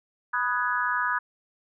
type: chord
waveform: sine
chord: G# minor seventh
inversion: first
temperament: equal with one note detuned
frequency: 987.8 / 1244.5 / 1480 / 1674.7 Hz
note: B5 / D#6 / F#6 / G#6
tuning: 0 / 0 / 0 / +14 cents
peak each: -29 dBFS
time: 0.33-1.19 s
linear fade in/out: 10 ms
effects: none